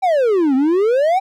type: exponential two-way sweep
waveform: triangle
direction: down then up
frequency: 791 to 254.8 to 791 Hz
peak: -10 dBFS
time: 0.02-1.2 s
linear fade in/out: 20 ms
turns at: 0.55 s
effects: none